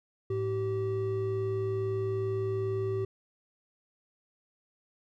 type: tone pair together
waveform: triangle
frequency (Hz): 107.63 / 385.2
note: A2 / G4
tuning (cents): -38 / -30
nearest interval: octave + minor seventh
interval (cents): 2208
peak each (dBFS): -31 / -28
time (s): 0.3-3.05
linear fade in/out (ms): 5
effects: none